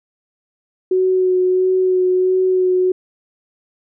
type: tone with vibrato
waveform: sine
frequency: 370 Hz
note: F#4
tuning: in tune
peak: -12 dBFS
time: 0.91-2.92 s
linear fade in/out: 5 ms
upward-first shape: sine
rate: 1.5 Hz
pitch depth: 15 cents each way
effects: none